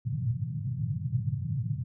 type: band-pass noise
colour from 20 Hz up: white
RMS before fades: -31 dBFS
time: 0.05-1.84 s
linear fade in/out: 10 ms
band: 100 to 150 Hz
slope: 48 dB/octave
effects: none